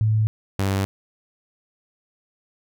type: tone pair in turn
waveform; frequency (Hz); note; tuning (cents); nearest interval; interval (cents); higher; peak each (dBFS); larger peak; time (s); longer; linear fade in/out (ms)
sine / sawtooth; 108.8 / 97.43; A2 / G2; -19 / -10; major second; 191; first; -16; neither; 0.01-0.27 / 0.59-0.85; neither; 0
effects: none